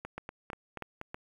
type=two click trains; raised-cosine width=0.5 ms; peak=-23 / -24 dBFS; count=4 / 5; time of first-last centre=0.18-1.145 / 0.05-1.014 s; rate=3.11 / 4.15 Hz; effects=9-bit